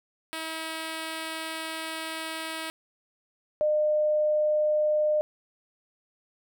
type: tone pair in turn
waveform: 5% pulse / sine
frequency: 321.2 / 606.3 Hz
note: E4 / D#5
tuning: -45 / -45 cents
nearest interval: major seventh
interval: 1100 cents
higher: second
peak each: -21 dBFS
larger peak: neither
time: 0.33-2.7 / 3.61-5.21 s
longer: first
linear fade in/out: 0 ms
effects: none